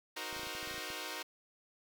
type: chord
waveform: 5% pulse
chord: C half-diminished seventh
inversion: first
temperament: equal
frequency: 311.1 / 370 / 466.2 / 523.3 Hz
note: Eb4 / Gb4 / Bb4 / C5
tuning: 0 / 0 / 0 / 0 cents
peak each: -34 dBFS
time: 0.16-1.23 s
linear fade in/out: 10 ms
type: clicks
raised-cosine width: 3 ms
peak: -40 dBFS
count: 12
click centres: 0.328 / 0.365 / 0.395 / 0.433 / 0.47 / 0.551 / 0.629 / 0.675 / 0.712 / 0.743 / 0.78 / 0.903 s
effects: none